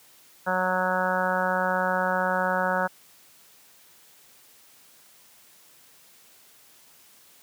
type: harmonic tone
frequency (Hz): 184.3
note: F#3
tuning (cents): -7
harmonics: 1 / 2 / 3 / 4 / 5 / 6 / 7 / 8 / 9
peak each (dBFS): -32 / -40 / -28 / -31 / -29 / -36 / -32 / -29 / -34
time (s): 0.46-2.88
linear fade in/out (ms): 20
effects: white hiss -55 dBFS RMS until 7.42 s + high-pass 100 Hz 12 dB/octave